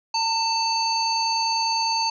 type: harmonic tone with a mistuned harmonic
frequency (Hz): 905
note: A5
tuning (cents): +48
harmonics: 1 / 3 / 5 / 7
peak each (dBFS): -23 / -32 / -24 / -34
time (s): 0.14-2.1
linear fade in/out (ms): 5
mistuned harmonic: 3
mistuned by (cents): -45
effects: none